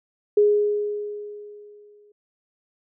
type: tone with exponential decay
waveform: sine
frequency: 415.3 Hz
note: G#4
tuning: in tune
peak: -12 dBFS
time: 0.37-2.12 s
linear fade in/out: 5 ms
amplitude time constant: 380 ms
effects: none